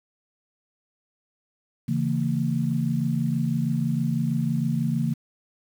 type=chord; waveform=sine; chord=A# diminished; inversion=first; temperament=equal with one note detuned; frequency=138.59 / 164.81 / 228 Hz; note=C#3 / E3 / A#3; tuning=0 / 0 / -38 cents; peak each=-26 dBFS; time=1.88-5.14 s; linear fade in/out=10 ms; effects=8-bit